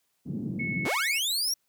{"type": "band-pass noise", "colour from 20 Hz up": "white", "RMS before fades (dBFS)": -33, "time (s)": [0.25, 0.88], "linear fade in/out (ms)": 20, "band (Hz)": [130, 240], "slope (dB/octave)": 24}
{"type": "tone", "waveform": "sine", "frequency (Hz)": 2200, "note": "C#7", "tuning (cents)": -14, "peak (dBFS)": -30, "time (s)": [0.59, 1.19], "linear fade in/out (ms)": 10}
{"type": "linear sweep", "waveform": "sawtooth", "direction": "up", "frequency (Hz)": [129.4, 5750], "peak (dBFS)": -23, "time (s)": [0.85, 1.54], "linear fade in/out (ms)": 5}
{"effects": ["white hiss -74 dBFS RMS until 1.68 s", "high-pass 60 Hz 12 dB/octave"]}